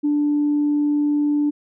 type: tone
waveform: sine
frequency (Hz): 293.7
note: D4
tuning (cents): 0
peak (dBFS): -15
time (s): 0.03-1.51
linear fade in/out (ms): 20
effects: tanh soft clip ceiling -12 dBFS